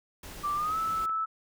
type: noise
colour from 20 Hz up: pink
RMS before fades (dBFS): -44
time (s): 0.23-1.06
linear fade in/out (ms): 5
type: tone with pitch glide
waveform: sine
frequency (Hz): 1174 to 1310.2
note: D6 to E6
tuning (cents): -1 to -11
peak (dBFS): -27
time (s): 0.43-1.26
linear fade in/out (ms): 20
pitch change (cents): +190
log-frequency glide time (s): 0.55-0.78
type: clicks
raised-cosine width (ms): 0.5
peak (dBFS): -33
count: 2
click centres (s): 1.038 / 1.095
effects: none